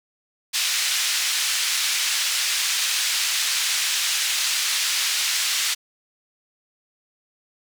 white band-pass noise, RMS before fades -23 dBFS, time 0.53-5.75 s, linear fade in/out 20 ms, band 2000 to 6100 Hz, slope 12 dB/octave, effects none

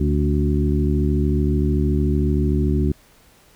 harmonic tone with a mistuned harmonic, 73.42 Hz, D2, in tune, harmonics 1 / 2 / 3 / 4 / 5, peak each -19 / -22 / -24 / -25 / -26 dBFS, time 0-2.92 s, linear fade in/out 5 ms, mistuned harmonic 4, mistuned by -33 cents, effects pink hiss -53 dBFS RMS until 3.55 s

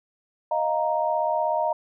sine chord, Eb suspended second, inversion none, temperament equal, 622.3 / 698.5 / 932.3 Hz, Eb5 / F5 / Bb5, 0 / 0 / 0 cents, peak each -25 / -27 / -25 dBFS, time 0.51-1.73 s, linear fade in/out 5 ms, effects none

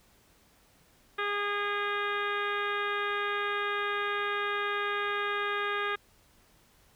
harmonic tone, 409.2 Hz, G#4, 26 cents flat, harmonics 1 / 2 / 3 / 4 / 5 / 6 / 7 / 8 / 9, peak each -35 / -42 / -33 / -34 / -39 / -41 / -47 / -45 / -45 dBFS, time 1.18-5.96 s, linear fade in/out 10 ms, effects pink hiss -63 dBFS RMS until 6.95 s

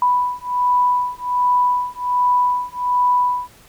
sine beating tone pair, 987.8 / 989.1 Hz, B5 / B5, 0 / +2 cents, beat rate 1.3 Hz, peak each -18 dBFS, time 0.02-3.48 s, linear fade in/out 2 ms, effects pink hiss -48 dBFS RMS until 3.68 s

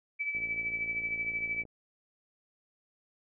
sine tone with tremolo, 2304 Hz, D7, 34 cents flat, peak -28 dBFS, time 0.19-1.64 s, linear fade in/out 20 ms, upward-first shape triangle, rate 13 Hz, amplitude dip 65%
click train, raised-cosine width 2 ms, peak -37 dBFS, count 75, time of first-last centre 0.35-1.653 s, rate 56.8 Hz
effects none

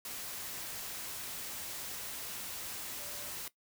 sine tone in noise, 587.3 Hz, D5, in tune, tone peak -53 dBFS, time 2.99-3.3 s, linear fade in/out 2 ms, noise white, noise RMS -42 dBFS, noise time 0.05-3.48 s, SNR -14 dB, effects noise-tail reverb RT60 0.1 s tail -17 dB re dry

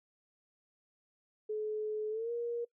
sine tone with pitch glide, 428.3 to 472.5 Hz, A4 to A#4, -47 to +23 cents, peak -33 dBFS, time 1.49-2.65 s, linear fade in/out 10 ms, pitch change +170 cents, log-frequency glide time 2.1-2.31 s, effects noise-tail reverb RT60 0.1 s tail -22 dB re dry

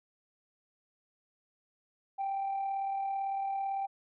sine tone with amplitude modulation, 784 Hz, G5, in tune, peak -28 dBFS, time 2.18-3.87 s, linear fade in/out 20 ms, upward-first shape sine, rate 37.9 Hz, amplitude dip 35%, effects tanh soft clip ceiling -28 dBFS

